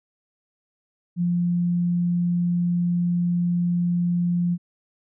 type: tone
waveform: sine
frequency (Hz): 174.61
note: F3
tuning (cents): 0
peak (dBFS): -19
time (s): 1.16-4.58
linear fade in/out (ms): 50
effects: none